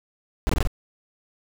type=noise bursts; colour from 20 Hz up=brown; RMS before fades=-20 dBFS; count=5; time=0.47-0.673 s; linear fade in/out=0 ms; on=23 ms; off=22 ms; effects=none